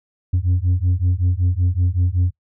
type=beating tone pair; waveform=sine; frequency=87.31 / 92.61 Hz; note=F2 / F#2; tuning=0 / +2 cents; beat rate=5.3 Hz; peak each=-16 dBFS; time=0.33-2.31 s; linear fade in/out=10 ms; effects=noise-tail reverb RT60 0.1 s tail -22 dB re dry + tanh soft clip ceiling -12 dBFS